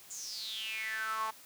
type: tone with high-pass filter sweep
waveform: sawtooth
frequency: 220 Hz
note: A3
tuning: in tune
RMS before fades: -38 dBFS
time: 0.1-1.31 s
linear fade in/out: 10 ms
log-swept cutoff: 7200 to 940 Hz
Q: 9.4
effects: white hiss -55 dBFS RMS until 1.45 s + high-pass 60 Hz 12 dB/octave